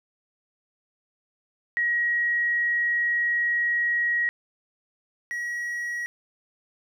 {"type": "tone pair in turn", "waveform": ["sine", "triangle"], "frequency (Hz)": [1900, 1910.9], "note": ["A#6", "A#6"], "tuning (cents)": [33, 42], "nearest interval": "unison", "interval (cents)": 9, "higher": "second", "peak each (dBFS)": [-21, -26], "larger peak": "first", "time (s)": [[1.77, 4.29], [5.31, 6.06]], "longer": "first", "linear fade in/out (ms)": 0, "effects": []}